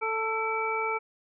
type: harmonic tone with a mistuned harmonic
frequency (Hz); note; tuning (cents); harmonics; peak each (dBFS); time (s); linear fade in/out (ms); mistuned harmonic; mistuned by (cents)
443.2; A4; +13; 1 / 2 / 3 / 5; -32 / -32 / -32 / -32; 0.01-0.99; 20; 5; +65
effects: none